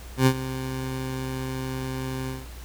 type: tone with ADSR envelope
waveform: 20% pulse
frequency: 130.81 Hz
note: C3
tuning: in tune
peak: -9 dBFS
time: 0.17-2.47 s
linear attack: 94 ms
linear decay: 65 ms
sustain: -15 dB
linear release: 190 ms
effects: added 60 Hz sine -39 dBFS peak until 2.64 s + pink hiss -46 dBFS RMS until 2.64 s